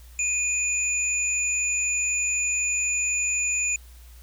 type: tone pair together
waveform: sine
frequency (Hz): 2474 / 6998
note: D#7 / A8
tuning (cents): -10 / -10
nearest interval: octave + tritone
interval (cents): 1800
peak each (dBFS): -25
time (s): 0.19-3.76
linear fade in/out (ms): 2
effects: added 60 Hz sine -44 dBFS peak until 4.22 s + white hiss -55 dBFS RMS until 4.22 s